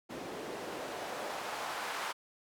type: noise with band-pass filter sweep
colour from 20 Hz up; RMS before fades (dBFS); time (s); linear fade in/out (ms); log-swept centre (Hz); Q
white; -40; 0.09-2.13; 20; 320 to 1100; 1.2
effects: none